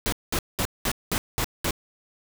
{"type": "noise bursts", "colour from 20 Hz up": "pink", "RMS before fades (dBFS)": -25, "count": 7, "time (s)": [0.06, 1.708], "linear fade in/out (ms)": 0, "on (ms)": 64, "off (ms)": 200, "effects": []}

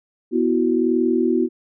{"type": "chord", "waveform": "sine", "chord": "B suspended fourth", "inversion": "none", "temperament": "just", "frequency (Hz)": [246.9, 329.3, 370.4], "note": ["B3", "E4", "F#4"], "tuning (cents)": [0, -2, 2], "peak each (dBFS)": -20, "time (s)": [0.31, 1.49], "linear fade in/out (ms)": 50, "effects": []}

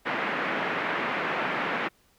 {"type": "band-pass noise", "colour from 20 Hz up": "white", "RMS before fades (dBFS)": -29, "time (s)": [0.05, 1.89], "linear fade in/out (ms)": 20, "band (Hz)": [170, 2200], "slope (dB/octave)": 24, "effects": ["pink hiss -64 dBFS RMS until 2.18 s"]}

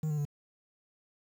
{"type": "tone with pitch steps", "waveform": "triangle", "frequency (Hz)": [155.56, 150.35, 145.31], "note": ["D#3", "D3", "D3"], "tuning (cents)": [0, 41, -18], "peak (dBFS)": -27, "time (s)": [0.03, 0.252], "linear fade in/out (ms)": 5, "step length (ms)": 74, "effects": ["9-bit"]}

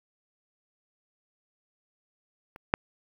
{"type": "clicks", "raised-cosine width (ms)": 0.5, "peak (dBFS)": [-29, -6], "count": 2, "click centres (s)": [2.561, 2.739], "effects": ["8-bit"]}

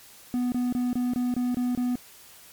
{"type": "tone bursts", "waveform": "triangle", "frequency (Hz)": 246.9, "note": "B3", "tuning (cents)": 0, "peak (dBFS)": -21, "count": 8, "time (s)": [0.34, 1.955], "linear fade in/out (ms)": 0, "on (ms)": 180, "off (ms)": 25, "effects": ["white hiss -50 dBFS RMS until 2.52 s", "MP3 96 kbps"]}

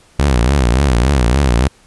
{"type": "tone with vibrato", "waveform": "sawtooth", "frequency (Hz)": 64.3, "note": "C2", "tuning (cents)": -30, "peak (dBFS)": -6, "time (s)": [0.19, 1.68], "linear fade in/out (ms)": 5, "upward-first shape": "triangle", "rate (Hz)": 3.5, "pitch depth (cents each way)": 240, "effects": ["pink hiss -49 dBFS RMS until 1.86 s", "resampled to 24000 Hz"]}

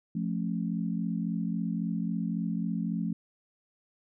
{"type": "chord", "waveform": "sine", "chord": "F augmented", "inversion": "none", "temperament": "just", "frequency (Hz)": [174.61, 218.3, 272.8], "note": ["F3", "A3", "C#4"], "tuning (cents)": [0, -13, -28], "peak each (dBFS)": [-31, -32, -37], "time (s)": [0.15, 3.13], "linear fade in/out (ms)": 5, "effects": []}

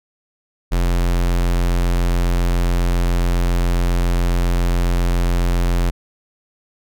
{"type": "tone", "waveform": "square", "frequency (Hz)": 43.65, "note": "F1", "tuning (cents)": 0, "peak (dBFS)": -15, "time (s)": [0.71, 5.91], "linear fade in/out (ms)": 20, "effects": []}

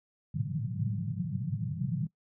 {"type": "band-pass noise", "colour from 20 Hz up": "white", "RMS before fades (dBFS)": -33, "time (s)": [0.34, 2.07], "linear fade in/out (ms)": 5, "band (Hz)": [100, 190], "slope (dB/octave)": 96, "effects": ["noise-tail reverb RT60 0.1 s tail -19 dB re dry"]}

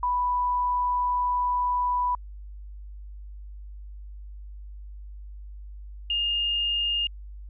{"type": "tone pair in turn", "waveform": "sine", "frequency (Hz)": [987.8, 2828], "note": ["B5", "F7"], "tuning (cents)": [0, 21], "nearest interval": "octave + tritone", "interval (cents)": 1821, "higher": "second", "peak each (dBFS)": [-22, -23], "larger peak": "first", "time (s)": [[0.03, 2.15], [6.1, 7.07]], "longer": "first", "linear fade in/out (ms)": 2, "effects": ["added 50 Hz sine -38 dBFS peak until 7.49 s"]}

